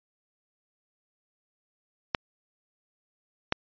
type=clicks; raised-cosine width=0.3 ms; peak=-7 dBFS; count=2; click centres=2.148 / 3.524 s; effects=resampled to 11025 Hz